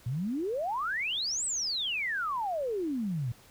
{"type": "exponential two-way sweep", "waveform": "sine", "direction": "up then down", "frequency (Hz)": [112.4, 8260, 112.4], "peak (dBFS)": -29, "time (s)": [0.06, 3.32], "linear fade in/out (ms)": 5, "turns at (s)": 1.45, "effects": ["pink hiss -57 dBFS RMS until 3.5 s"]}